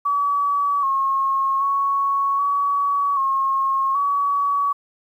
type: tone with pitch steps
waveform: sine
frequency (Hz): 1141 / 1084 / 1109 / 1132 / 1081 / 1133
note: C#6 / C#6 / C#6 / C#6 / C#6 / C#6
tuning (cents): +50 / -39 / 0 / +36 / -44 / +37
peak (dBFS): -17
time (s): 0.05-4.73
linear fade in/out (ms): 10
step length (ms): 780
effects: 9-bit